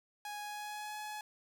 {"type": "tone with pitch glide", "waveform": "sawtooth", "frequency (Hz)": [830.6, 846.1], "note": ["G#5", "G#5"], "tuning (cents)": [0, 32], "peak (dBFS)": -37, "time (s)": [0.25, 1.21], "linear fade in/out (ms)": 2, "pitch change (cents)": 32, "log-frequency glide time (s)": [0.41, 0.97], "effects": []}